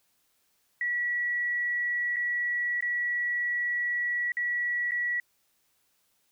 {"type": "tone with dropouts", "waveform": "sine", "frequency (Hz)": 1936, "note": "B6", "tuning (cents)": -35, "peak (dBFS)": -26, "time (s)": [0.81, 5.2], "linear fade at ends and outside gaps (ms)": 2, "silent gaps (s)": [[2.161, 2.166], [2.807, 2.824], [4.32, 4.369], [4.91, 4.918]], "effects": ["white hiss -71 dBFS RMS until 6.31 s"]}